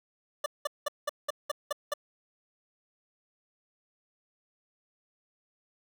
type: tone bursts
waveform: 25% pulse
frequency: 587.3 Hz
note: D5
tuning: in tune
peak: -24 dBFS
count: 8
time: 0.44-1.938 s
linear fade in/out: 5 ms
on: 21 ms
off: 190 ms
effects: none